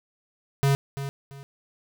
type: tone with echo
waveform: square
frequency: 138.59 Hz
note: C#3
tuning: in tune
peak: -19 dBFS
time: 0.63-0.75 s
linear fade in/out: 0 ms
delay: 340 ms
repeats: 2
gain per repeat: -11 dB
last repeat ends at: 1.43 s
effects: none